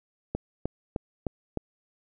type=click train; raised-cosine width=2 ms; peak=-15 dBFS; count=5; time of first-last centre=0.35-1.573 s; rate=3.27 Hz; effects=none